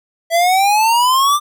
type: exponential sweep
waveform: square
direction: up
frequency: 659.3 to 1200 Hz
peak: -11 dBFS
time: 0.3-1.4 s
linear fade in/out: 50 ms
effects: none